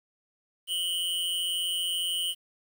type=tone pair together; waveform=square; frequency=2946 / 3121 Hz; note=F#7 / G7; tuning=-8 / -8 cents; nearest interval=minor second; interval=100 cents; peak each=-30 / -32 dBFS; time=0.67-2.35 s; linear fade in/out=50 ms; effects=9-bit